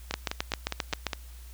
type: two click trains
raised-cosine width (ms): 0.2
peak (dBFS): -12 / -10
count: 6 / 8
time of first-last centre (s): 0.11-1.132 / 0.14-1.067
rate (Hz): 4.89 / 7.55
effects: added 60 Hz sine -43 dBFS peak until 1.53 s + white hiss -55 dBFS RMS until 1.53 s

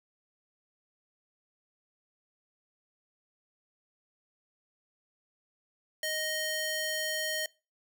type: tone with high-pass filter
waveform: square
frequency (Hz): 622.3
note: D#5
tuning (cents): 0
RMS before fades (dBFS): -33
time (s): 6.03-7.46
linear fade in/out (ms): 2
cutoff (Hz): 1300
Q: 0.63
effects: noise-tail reverb RT60 0.3 s tail -23 dB re dry

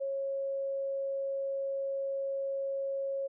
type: tone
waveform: sine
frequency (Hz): 547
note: C#5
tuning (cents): -23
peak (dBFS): -31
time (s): 0-3.28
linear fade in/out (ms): 20
effects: none

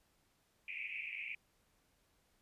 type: band-pass noise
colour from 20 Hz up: pink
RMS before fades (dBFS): -44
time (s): 0.68-1.35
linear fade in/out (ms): 2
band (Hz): 2200 to 2600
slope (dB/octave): 96
effects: pink hiss -75 dBFS RMS until 2.41 s + resampled to 32000 Hz

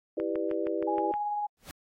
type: chord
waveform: sine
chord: E minor seventh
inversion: none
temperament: just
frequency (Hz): 329.6 / 395.6 / 494.4 / 593.3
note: E4 / G4 / B4 / D5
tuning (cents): 0 / +16 / +2 / +18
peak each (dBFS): -32 / -33 / -34 / -35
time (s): 0.17-1.12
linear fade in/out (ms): 5
type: click train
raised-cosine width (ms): 0.5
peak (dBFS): -25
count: 7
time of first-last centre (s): 0.2-1.139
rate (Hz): 6.39
type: tone with tremolo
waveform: sine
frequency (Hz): 830.6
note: G#5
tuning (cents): 0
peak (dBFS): -27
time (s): 0.87-1.47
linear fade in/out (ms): 10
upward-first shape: triangle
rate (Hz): 18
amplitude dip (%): 30
type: noise with exponential growth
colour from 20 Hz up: pink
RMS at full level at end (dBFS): -39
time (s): 1.57-1.71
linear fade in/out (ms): 0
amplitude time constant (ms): 30
effects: AAC 48 kbps

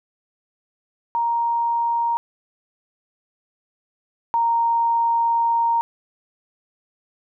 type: tone pair in turn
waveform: sine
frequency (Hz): 935 / 929.1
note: A#5 / A#5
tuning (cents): +5 / -6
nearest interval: unison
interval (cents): 11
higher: first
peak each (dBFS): -18 / -16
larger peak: second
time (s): 1.15-2.17 / 4.34-5.81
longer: second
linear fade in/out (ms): 0
effects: none

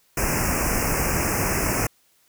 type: band-stop noise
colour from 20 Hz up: pink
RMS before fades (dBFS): -23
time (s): 0.17-1.87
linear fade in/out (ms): 5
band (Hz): 2700 to 5100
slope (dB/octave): 96
effects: white hiss -62 dBFS RMS until 2.28 s

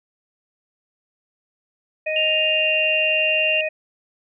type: harmonic tone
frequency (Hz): 622.3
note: D#5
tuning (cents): 0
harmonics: 1 / 3 / 4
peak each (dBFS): -23 / -32 / -25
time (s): 2.06-3.69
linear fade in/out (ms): 10
type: tone with pitch glide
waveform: sine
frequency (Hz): 2794 to 2778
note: F7 to F7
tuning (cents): 0 to -10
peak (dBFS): -18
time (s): 2.16-3.61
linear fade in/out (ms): 2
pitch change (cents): -10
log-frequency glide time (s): 2.52-2.7
effects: none

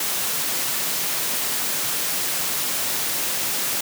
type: high-pass noise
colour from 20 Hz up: white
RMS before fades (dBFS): -24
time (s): 0-3.81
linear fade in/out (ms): 5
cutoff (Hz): 110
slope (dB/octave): 96
effects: none

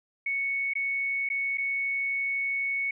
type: tone with dropouts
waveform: sine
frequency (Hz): 2217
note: C#7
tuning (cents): 0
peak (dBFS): -26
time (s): 0.26-2.91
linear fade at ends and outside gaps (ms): 5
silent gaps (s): 0.736-0.753 / 1.29-1.3 / 1.574-1.581
effects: none

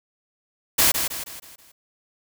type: noise with echo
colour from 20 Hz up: white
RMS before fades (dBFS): -17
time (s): 0.78-0.92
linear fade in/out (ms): 10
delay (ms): 160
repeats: 5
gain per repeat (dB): -7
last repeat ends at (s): 1.72
effects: none

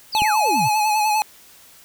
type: exponential sweep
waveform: sine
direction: down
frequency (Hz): 5274 to 108.7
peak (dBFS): -23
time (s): 0.12-0.69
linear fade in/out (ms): 20
type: tone with vibrato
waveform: square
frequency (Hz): 852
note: G#5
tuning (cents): +44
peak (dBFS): -17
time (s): 0.15-1.22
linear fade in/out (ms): 0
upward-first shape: sine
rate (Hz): 10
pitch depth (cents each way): 40
type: click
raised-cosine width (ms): 3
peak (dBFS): -16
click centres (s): 0.22
effects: white hiss -48 dBFS RMS until 1.84 s

